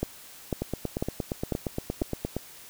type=two click trains; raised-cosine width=2 ms; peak=-13 / -15 dBFS; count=5 / 16; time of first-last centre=0.03-2.02 / 0.62-2.366 s; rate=2.01 / 8.59 Hz; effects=white hiss -48 dBFS RMS until 2.69 s